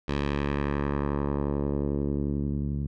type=tone with low-pass filter sweep; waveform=10% pulse; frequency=71.3 Hz; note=C#2; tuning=49 cents sharp; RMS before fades=-28 dBFS; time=0.08-2.87 s; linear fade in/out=5 ms; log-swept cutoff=3900 to 160 Hz; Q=1.1; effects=none